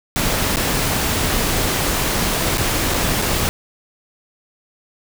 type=noise with dropouts; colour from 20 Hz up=pink; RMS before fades=-19 dBFS; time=0.16-3.49 s; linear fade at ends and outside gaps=0 ms; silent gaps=0.559-0.569 / 2.574-2.58 / 2.938-2.942 / 3.217-3.221 s; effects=none